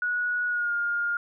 sine tone with pitch glide, 1461 to 1414.5 Hz, F#6 to F6, -22 to +22 cents, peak -24 dBFS, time 0.02-1.17 s, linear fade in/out 2 ms, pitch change -56 cents, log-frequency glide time 0.48-0.73 s, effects none

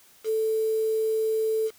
sine tone with quantisation, 440 Hz, A4, in tune, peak -22 dBFS, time 0.24-1.71 s, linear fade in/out 50 ms, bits 7, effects white hiss -56 dBFS RMS until 1.78 s

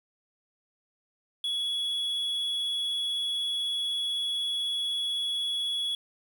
triangle tone, 3371 Hz, G#7, 25 cents sharp, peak -26 dBFS, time 1.44-5.95 s, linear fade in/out 2 ms, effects 9-bit

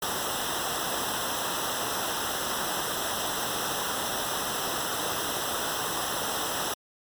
pink noise with comb filter, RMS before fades -30 dBFS, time 0.02-6.74 s, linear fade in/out 5 ms, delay 0.44 ms, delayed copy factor -1, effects MP3 96 kbps

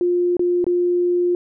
sine tone with dropouts, 353.3 Hz, F4, 20 cents sharp, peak -15 dBFS, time 0.01-1.35 s, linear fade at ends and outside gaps 1 ms, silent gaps 0.368-0.394 / 0.643-0.666 s, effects none

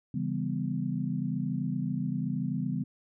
sine chord, C# half-diminished seventh, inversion none, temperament just, 138.59 / 166.31 / 199.57 / 249.5 Hz, C#3 / E3 / G3 / B3, 0 / +16 / +31 / +18 cents, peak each -34 dBFS, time 0.14-2.84 s, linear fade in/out 5 ms, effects none

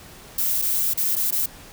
violet noise with dropouts, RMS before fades -22 dBFS, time 0.38-1.46 s, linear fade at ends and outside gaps 5 ms, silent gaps 0.617-0.621 / 0.937-0.974 / 1.156-1.164 / 1.308-1.323 s, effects pink hiss -44 dBFS RMS until 1.72 s

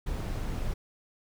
brown noise, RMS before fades -32 dBFS, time 0.06-0.74 s, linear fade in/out 10 ms, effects none

